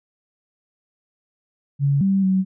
sine tone with pitch steps, 140.6 / 194.3 / 189.1 Hz, C#3 / G3 / F#3, +25 / -15 / +38 cents, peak -15 dBFS, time 1.79-2.45 s, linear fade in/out 50 ms, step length 220 ms, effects none

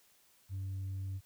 sine tone, 96 Hz, G2, 36 cents flat, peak -34 dBFS, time 0.49-1.21 s, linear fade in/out 50 ms, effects tanh soft clip ceiling -35 dBFS + white hiss -67 dBFS RMS until 1.25 s

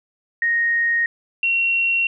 sine tone pair in turn, 1864.7 / 2735 Hz, A#6 / F7, 0 / -37 cents, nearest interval perfect fifth, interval 663 cents, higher second, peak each -16 dBFS, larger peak neither, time 0.42-1.06 / 1.43-2.07 s, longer neither, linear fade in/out 2 ms, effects none

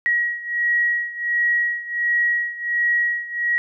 sine beating tone pair, 1905 / 1906.4 Hz, A#6 / A#6, +37 / +38 cents, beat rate 1.4 Hz, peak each -20 / -23 dBFS, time 0.06-3.58 s, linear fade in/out 0 ms, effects none

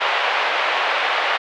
pink band-pass noise, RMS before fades -20 dBFS, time 0-1.38 s, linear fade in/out 20 ms, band 610 to 3200 Hz, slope 24 dB/octave, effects none

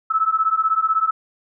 sine beating tone pair, 1298 / 1314 Hz, E6 / E6, -27 / -6 cents, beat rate 16 Hz, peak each -19 dBFS, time 0.1-1.11 s, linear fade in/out 10 ms, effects none

